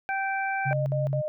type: harmonic tone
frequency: 779 Hz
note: G5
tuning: 11 cents flat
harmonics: 1 / 2 / 3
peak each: -28 / -30 / -34 dBFS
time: 0.09-0.73 s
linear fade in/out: 0 ms
type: tone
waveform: sine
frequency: 137.1 Hz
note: C#3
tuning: 19 cents flat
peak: -25 dBFS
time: 0.65-1.22 s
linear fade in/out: 20 ms
type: tone bursts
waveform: sine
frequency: 611 Hz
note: D#5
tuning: 32 cents flat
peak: -27 dBFS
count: 3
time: 0.71-1.28 s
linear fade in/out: 0 ms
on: 150 ms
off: 60 ms
effects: none